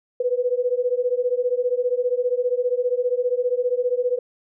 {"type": "beating tone pair", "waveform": "sine", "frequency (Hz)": [487.3, 502.3], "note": ["B4", "B4"], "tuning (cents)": [-23, 29], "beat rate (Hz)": 15, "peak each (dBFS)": -22, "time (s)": [0.2, 4.19], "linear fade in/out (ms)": 5, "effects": []}